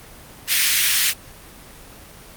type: high-pass noise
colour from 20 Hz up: pink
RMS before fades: -17 dBFS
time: 0.47-1.14 s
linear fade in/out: 50 ms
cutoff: 1900 Hz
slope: 24 dB/octave
effects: pink hiss -42 dBFS RMS until 2.36 s + Opus 24 kbps